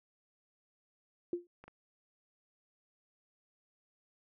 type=tone with exponential decay; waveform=sine; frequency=349.2 Hz; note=F4; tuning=in tune; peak=-28 dBFS; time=1.33-1.47 s; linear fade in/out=2 ms; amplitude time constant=29 ms
type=clicks; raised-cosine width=0.5 ms; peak=-37 dBFS; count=2; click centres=1.64 / 1.68 s
effects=none